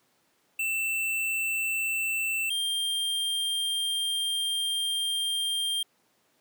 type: tone pair in turn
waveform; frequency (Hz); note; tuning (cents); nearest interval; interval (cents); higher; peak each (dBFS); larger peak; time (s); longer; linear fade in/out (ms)
square; 2671 / 3192; E7 / G7; +22 / +31; minor third; 309; second; -27; neither; 0.59-2.5 / 2.5-5.83; second; 5
effects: pink hiss -68 dBFS RMS until 6.4 s + high-pass 200 Hz 12 dB/octave